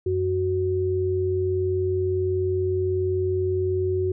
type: tone pair together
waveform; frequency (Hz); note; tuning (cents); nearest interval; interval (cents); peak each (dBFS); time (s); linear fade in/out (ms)
sine; 92.5 / 371.1; F#2 / F#4; 0 / +5; 2 octaves; 2405; -26 / -22; 0.06-4.12; 5
effects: none